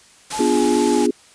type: noise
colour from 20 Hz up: white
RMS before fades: -27 dBFS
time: 0.3-1.07 s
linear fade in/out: 10 ms
type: tone with vibrato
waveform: sine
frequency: 850 Hz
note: G#5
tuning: 40 cents sharp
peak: -24 dBFS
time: 0.32-1.06 s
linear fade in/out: 20 ms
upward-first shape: sine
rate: 2.4 Hz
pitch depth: 30 cents each way
type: chord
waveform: sine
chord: B diminished seventh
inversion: none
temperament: equal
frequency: 246.9 / 293.7 / 349.2 / 415.3 Hz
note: B3 / D4 / F4 / Ab4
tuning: 0 / 0 / 0 / 0 cents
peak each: -20 dBFS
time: 0.39-1.11 s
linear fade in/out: 5 ms
effects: white hiss -49 dBFS RMS until 1.34 s + resampled to 22050 Hz